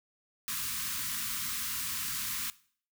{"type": "band-stop noise", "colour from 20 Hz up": "white", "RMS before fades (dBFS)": -35, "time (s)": [0.48, 2.5], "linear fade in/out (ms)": 0, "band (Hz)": [270, 1000], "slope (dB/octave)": 96, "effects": ["noise-tail reverb RT60 0.5 s tail -19 dB re dry"]}